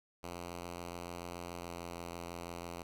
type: tone with pitch glide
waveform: 5% pulse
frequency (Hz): 87 to 86.05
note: F2 to F2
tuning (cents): -6 to -25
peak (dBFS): -31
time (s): 0.23-2.83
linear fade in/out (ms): 5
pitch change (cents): -19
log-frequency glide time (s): 1.55-1.75
effects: none